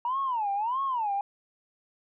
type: tone with vibrato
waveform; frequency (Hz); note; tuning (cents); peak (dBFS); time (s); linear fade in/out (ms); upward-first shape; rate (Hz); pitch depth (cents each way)
sine; 932.3; A#5; 0; -25; 0.05-1.21; 2; sine; 1.6; 280
effects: tanh soft clip ceiling -21 dBFS